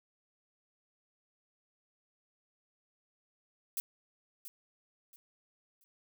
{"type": "noise with echo", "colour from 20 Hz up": "violet", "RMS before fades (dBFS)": -35, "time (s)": [3.77, 3.8], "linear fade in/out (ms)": 0, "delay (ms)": 680, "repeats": 3, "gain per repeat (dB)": -11, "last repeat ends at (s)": 5.84, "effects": []}